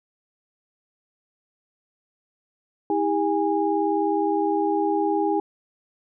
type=tone cluster; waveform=sine; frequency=322.1 / 401.6 / 821 Hz; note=E4 / G4 / G#5; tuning=-40 / +42 / -20 cents; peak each=-24 dBFS; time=2.9-5.4 s; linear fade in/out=2 ms; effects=none